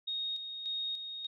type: tone with tremolo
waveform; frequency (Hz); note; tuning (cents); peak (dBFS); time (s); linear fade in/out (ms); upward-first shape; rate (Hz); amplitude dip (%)
sine; 3729; A#7; 0; -33; 0.07-1.27; 10; square; 1.7; 50
effects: none